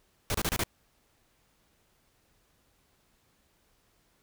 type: noise bursts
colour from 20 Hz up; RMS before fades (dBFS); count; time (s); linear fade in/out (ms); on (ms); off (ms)
pink; -29; 5; 0.3-0.636; 0; 44; 29
effects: pink hiss -69 dBFS RMS until 4.22 s